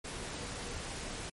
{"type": "tone in noise", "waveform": "sine", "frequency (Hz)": 480.3, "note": "B4", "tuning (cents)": -48, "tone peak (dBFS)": -51, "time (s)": [0.39, 0.77], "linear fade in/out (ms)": 10, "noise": "pink", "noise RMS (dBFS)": -41, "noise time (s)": [0.04, 1.3], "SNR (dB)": -13, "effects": ["MP3 48 kbps"]}